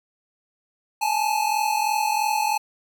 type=tone pair together; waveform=square; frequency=837 / 880 Hz; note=G#5 / A5; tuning=+13 / 0 cents; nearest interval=minor second; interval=87 cents; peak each=-24 dBFS; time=1.01-2.58 s; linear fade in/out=10 ms; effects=none